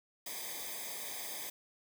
white noise with comb filter, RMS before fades -42 dBFS, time 0.26-1.5 s, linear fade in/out 5 ms, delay 0.71 ms, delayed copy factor -1, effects none

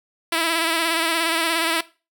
5% pulse tone with vibrato, 329.6 Hz, E4, in tune, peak -8 dBFS, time 0.32-1.81 s, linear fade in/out 5 ms, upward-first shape sine, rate 17 Hz, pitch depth 44 cents each way, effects noise-tail reverb RT60 0.3 s tail -18 dB re dry

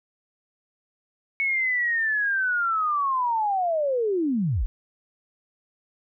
sine linear sweep, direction down, 2217 to 30.87 Hz, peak -21 dBFS, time 1.4-4.66 s, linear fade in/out 0 ms, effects none

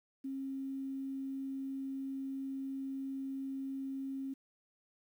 sine tone with quantisation, 269.7 Hz, C#4, 47 cents flat, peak -37 dBFS, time 0.24-4.34 s, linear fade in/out 10 ms, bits 11, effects none

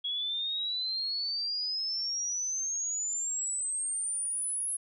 sine exponential sweep, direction up, 3322 to 10760 Hz, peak -30 dBFS, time 0.04-4.77 s, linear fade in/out 10 ms, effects none

